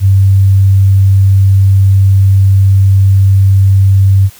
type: tone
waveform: sine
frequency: 97.1 Hz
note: G2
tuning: 16 cents flat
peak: -3 dBFS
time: 0-4.3 s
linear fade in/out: 50 ms
effects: white hiss -38 dBFS RMS until 4.39 s